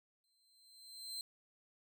sawtooth tone with exponential growth, 4113 Hz, C8, 30 cents flat, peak -37 dBFS, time 0.24-1.21 s, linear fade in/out 1 ms, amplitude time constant 210 ms, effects none

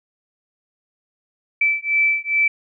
sine beating tone pair, 2319 / 2321.4 Hz, D7 / D7, -22 / -21 cents, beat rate 2.4 Hz, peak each -19 dBFS, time 1.61-2.48 s, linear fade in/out 5 ms, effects none

